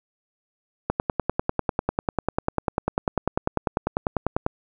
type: click train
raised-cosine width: 1 ms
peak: -7 dBFS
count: 37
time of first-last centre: 0.9-4.464 s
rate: 10.1 Hz
effects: none